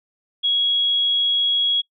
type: tone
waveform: sine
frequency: 3322 Hz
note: G#7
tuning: in tune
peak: -16 dBFS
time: 0.43-1.82 s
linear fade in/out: 20 ms
effects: noise-tail reverb RT60 0.1 s tail -26 dB re dry